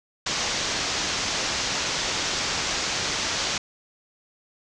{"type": "low-pass noise", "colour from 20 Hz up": "white", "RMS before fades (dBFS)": -27, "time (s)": [0.26, 3.58], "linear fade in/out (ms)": 5, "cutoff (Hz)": 6700, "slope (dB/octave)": 48, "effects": []}